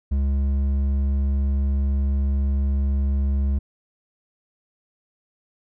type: tone with hard clipping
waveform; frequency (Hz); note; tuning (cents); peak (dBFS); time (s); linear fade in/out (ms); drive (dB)
sine; 69; C#2; -7; -20; 0.11-3.59; 10; 6
effects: none